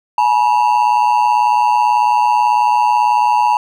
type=ring-modulated tone; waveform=triangle; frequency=907 Hz; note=A#5; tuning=48 cents flat; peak=-5 dBFS; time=0.18-3.57 s; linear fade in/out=2 ms; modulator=59.1 Hz; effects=none

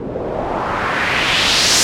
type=noise with low-pass filter sweep; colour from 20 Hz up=white; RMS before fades=-17 dBFS; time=0-1.83 s; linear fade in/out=0 ms; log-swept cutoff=360 to 6600 Hz; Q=1.8; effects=none

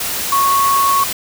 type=tone in noise; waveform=sine; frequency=1105 Hz; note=C#6; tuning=6 cents flat; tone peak=-11 dBFS; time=0.32-1.04 s; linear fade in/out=5 ms; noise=white; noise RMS=-21 dBFS; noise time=0-1.13 s; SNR=+7 dB; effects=none

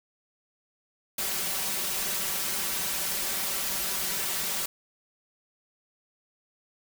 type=noise with comb filter; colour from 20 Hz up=white; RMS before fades=-30 dBFS; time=1.18-4.66 s; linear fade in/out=5 ms; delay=5.2 ms; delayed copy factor=+0.8; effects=none

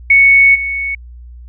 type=tone with level steps; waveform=sine; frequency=2217 Hz; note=C#7; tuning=in tune; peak=-4 / -16 dBFS; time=0.1-0.95 s; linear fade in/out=5 ms; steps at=0.54 s; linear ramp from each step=20 ms; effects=added 60 Hz sine -31 dBFS peak until 1.48 s

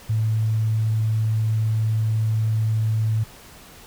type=tone; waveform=sine; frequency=110 Hz; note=A2; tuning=in tune; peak=-18 dBFS; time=0.09-3.24 s; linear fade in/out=10 ms; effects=pink hiss -45 dBFS RMS until 3.86 s

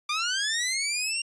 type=linear sweep; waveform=15% pulse; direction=up; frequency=1174.7 to 2794 Hz; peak=-19 dBFS; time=0.09-1.22 s; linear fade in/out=5 ms; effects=resampled to 22050 Hz

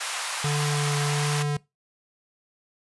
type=high-pass noise; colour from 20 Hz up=pink; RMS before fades=-30 dBFS; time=0-1.43 s; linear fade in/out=10 ms; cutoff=790 Hz; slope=24 dB/octave
type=tone with vibrato; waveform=square; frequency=146.3 Hz; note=D3; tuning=6 cents flat; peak=-24 dBFS; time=0.44-1.57 s; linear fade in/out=5 ms; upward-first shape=triangle; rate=1.4 Hz; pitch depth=13 cents each way
effects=noise-tail reverb RT60 0.2 s tail -21 dB re dry + resampled to 24000 Hz

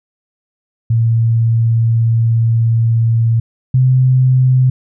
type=tone pair in turn; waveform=sine; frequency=114.6 / 128.63 Hz; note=A#2 / C3; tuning=-29 / -29 cents; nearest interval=major second; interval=200 cents; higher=second; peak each=-9 / -7 dBFS; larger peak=second; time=0.9-3.4 / 3.74-4.7 s; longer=first; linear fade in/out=5 ms; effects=none

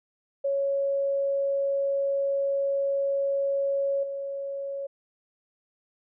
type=tone with level steps; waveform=sine; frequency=554.4 Hz; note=C#5; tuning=in tune; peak=-23 / -30 dBFS; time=0.44-4.87 s; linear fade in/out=10 ms; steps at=4.03 s; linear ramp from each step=5 ms; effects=none

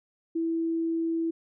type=tone; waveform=sine; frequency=329.3 Hz; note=E4; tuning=2 cents flat; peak=-25 dBFS; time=0.35-1.31 s; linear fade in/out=10 ms; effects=none

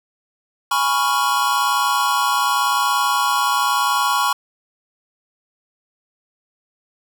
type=chord; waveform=square; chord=C# dominant seventh; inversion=second; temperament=equal; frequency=830.6 / 987.8 / 1108.7 / 1396.9 Hz; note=G#5 / B5 / C#6 / E#6; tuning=0 / 0 / 0 / 0 cents; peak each=-25 / -22 / -20 / -25 dBFS; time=0.71-4.33 s; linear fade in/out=5 ms; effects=none

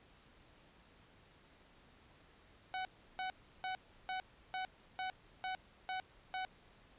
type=tone bursts; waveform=sawtooth; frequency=749 Hz; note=F#5; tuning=21 cents sharp; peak=-34 dBFS; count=9; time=2.74-6.45 s; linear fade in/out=0 ms; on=110 ms; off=340 ms; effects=pink hiss -64 dBFS RMS until 6.98 s + resampled to 8000 Hz

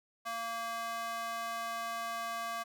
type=tone with high-pass filter; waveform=square; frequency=230.1 Hz; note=A#3; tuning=22 cents flat; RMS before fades=-38 dBFS; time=0.25-2.64 s; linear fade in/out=20 ms; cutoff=930 Hz; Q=3.5; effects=none

